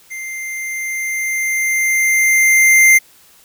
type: tone with level ramp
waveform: square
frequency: 2093 Hz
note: C7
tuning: in tune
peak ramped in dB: -26 to -6 dBFS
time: 0.1-2.99 s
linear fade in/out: 20 ms
effects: white hiss -48 dBFS RMS until 3.44 s